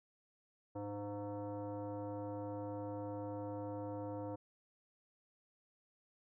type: tone with frequency modulation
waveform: sine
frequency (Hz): 105.1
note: G#2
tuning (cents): +21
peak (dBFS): -40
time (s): 0.75-4.36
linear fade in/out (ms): 10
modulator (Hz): 409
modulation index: 1.6
effects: none